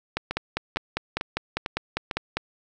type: two click trains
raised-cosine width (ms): 0.3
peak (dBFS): -9 / -12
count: 12 / 5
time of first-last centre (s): 0.17-2.37 / 0.31-2.112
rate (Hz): 5 / 2.22
effects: none